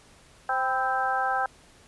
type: harmonic tone with a mistuned harmonic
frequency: 261.6 Hz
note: C4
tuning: in tune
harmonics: 2 / 3 / 4 / 5 / 6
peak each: -36 / -26 / -34 / -30 / -30 dBFS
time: 0.49-1.46 s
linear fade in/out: 2 ms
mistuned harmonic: 4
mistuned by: -63 cents
effects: pink hiss -55 dBFS RMS until 1.87 s + resampled to 24000 Hz